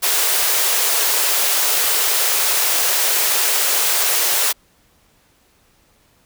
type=high-pass noise; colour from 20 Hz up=white; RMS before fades=-17 dBFS; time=0.02-4.53 s; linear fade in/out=20 ms; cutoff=370 Hz; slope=48 dB/octave; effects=pink hiss -57 dBFS RMS until 6.25 s